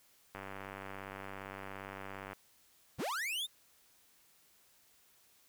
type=click train; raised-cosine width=0.5 ms; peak=-29 dBFS; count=194; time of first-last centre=0.35-2.332 s; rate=97.4 Hz
type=linear sweep; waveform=45% pulse; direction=up; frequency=50.2 to 3729 Hz; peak=-35 dBFS; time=2.98-3.47 s; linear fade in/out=20 ms
effects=white hiss -67 dBFS RMS until 5.48 s